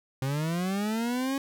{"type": "linear sweep", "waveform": "40% pulse", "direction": "up", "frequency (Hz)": [129.9, 277.2], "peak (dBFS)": -26, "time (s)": [0.22, 1.38], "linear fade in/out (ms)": 2, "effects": []}